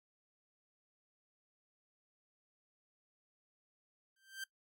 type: tone with exponential growth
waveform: sawtooth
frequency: 1568 Hz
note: G6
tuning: in tune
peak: -35 dBFS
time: 4.16-4.44 s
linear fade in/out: 5 ms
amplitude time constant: 59 ms
effects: noise-tail reverb RT60 0.1 s tail -19 dB re dry